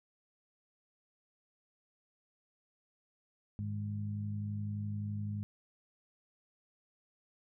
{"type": "harmonic tone", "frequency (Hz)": 51.7, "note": "G#1", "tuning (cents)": -7, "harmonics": [2, 3, 4], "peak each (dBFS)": [-36, -50, -41], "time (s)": [3.59, 5.43], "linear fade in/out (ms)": 0, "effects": []}